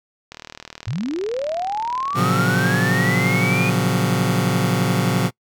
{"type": "click train", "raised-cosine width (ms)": 0.2, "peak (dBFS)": -17, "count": 105, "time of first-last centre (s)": [0.32, 2.973], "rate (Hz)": 39.2}
{"type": "linear sweep", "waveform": "sine", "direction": "up", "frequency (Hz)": [92.9, 2470], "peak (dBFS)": -21, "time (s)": [0.87, 3.7], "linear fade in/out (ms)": 5}
{"type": "chord", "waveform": "sawtooth", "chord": "Gb major seventh", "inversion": "first", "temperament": "just", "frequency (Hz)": [115.62, 138.75, 173.43, 185], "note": ["Bb2", "Db3", "F3", "Gb3"], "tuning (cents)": [-14, 2, -12, 0], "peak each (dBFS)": -18, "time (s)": [2.14, 5.31], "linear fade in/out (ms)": 50}
{"effects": ["noise-tail reverb RT60 0.1 s tail -25 dB re dry"]}